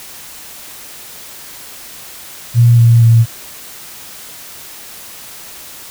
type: tone with pitch steps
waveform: sine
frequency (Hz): 118.6 / 116.7 / 114.83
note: A#2 / A#2 / A#2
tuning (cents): +30 / +2 / -26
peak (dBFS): -4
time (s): 2.54-3.26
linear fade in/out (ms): 50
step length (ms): 240
effects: white hiss -33 dBFS RMS until 5.9 s